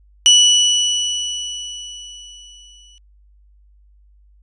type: tone with exponential decay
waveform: 30% pulse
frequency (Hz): 2954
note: F#7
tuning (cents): -3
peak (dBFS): -3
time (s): 0.26-2.98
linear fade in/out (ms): 0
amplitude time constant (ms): 590
effects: added 50 Hz sine -48 dBFS peak until 4.42 s + resampled to 24000 Hz